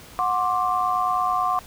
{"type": "tone cluster", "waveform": "sine", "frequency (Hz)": [733, 1059, 1168], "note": ["F#5", "C6", "D6"], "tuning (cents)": [-16, 21, -10], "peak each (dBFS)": -24, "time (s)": [0.19, 1.59], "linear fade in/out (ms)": 0, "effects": ["pink hiss -45 dBFS RMS until 1.66 s"]}